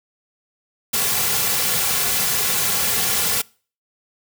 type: noise with comb filter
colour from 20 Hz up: white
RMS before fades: -20 dBFS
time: 0.93-3.42 s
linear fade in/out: 10 ms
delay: 3.2 ms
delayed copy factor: -0.75
effects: noise-tail reverb RT60 0.4 s tail -24 dB re dry